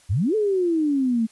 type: exponential two-way sweep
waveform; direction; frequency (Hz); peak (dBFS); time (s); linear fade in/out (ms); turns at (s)
sine; up then down; 80.5 to 443.2 to 218.4; -18; 0.09-1.27; 20; 0.35
effects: white hiss -55 dBFS RMS until 1.31 s + resampled to 24000 Hz